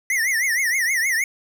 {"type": "tone with vibrato", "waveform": "square", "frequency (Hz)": 1972, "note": "B6", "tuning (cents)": -3, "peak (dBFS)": -19, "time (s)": [0.1, 1.24], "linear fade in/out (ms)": 2, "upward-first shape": "triangle", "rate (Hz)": 6.4, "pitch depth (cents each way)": 210, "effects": []}